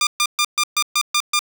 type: tone bursts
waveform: 10% pulse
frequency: 1200 Hz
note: D6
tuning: 37 cents sharp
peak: -7 dBFS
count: 8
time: 0.01-1.392 s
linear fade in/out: 2 ms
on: 59 ms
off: 130 ms
effects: none